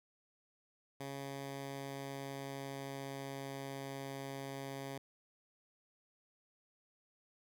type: tone with pitch glide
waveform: 10% pulse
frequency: 138.2 to 136.85 Hz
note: C#3 to C#3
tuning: -5 to -22 cents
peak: -34 dBFS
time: 1-4.98 s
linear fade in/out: 5 ms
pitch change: -17 cents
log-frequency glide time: 1.17-3.95 s
effects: none